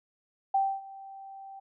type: tone with ADSR envelope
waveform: sine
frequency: 780 Hz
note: G5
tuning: 9 cents flat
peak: -21 dBFS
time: 0.54-1.6 s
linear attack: 7 ms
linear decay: 260 ms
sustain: -21 dB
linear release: 12 ms
effects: none